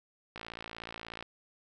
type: click train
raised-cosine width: 0.3 ms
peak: -25 dBFS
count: 50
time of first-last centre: 0.36-1.226 s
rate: 56.6 Hz
effects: none